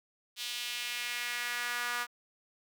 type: tone with high-pass filter sweep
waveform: sawtooth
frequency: 241.7 Hz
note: B3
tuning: 37 cents flat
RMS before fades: -36 dBFS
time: 0.36-2.07 s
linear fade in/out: 50 ms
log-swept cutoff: 3400 to 1300 Hz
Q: 2
effects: none